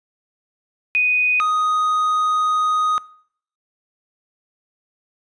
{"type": "tone pair in turn", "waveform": ["sine", "triangle"], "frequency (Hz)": [2489, 1246.9], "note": ["D#7", "D#6"], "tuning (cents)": [0, 3], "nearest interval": "octave", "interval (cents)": 1197, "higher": "first", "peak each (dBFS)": -14, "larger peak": "neither", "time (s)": [[0.95, 1.4], [1.4, 2.98]], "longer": "second", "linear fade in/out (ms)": 0, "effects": ["noise-tail reverb RT60 0.6 s tail -22 dB re dry", "resampled to 22050 Hz"]}